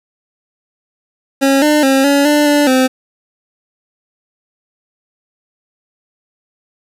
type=tone with pitch steps; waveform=25% pulse; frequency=272.7 / 300.4 / 268.8 / 282.3 / 295.8 / 292 / 259.1 Hz; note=C#4 / D4 / C4 / C#4 / D4 / D4 / C4; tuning=-28 / +39 / +47 / +32 / +13 / -10 / -17 cents; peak=-5 dBFS; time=1.41-2.88 s; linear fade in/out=20 ms; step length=210 ms; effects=resampled to 32000 Hz + 7-bit